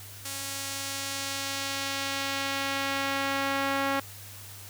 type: tone with band-pass filter sweep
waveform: sawtooth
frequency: 274.6 Hz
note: C#4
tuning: 16 cents flat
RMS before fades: -31 dBFS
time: 0.25-4 s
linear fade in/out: 5 ms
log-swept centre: 9700 to 1400 Hz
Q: 0.7
effects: added 99 Hz sine -47 dBFS peak until 4.69 s + white hiss -46 dBFS RMS until 4.69 s